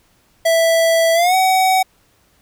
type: tone with pitch glide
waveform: square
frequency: 659.3 to 753 Hz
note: E5 to F#5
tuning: 0 to +30 cents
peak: -12 dBFS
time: 0.45-1.83 s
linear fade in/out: 10 ms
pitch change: +230 cents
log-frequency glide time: 1.14-1.35 s
effects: pink hiss -57 dBFS RMS until 2.41 s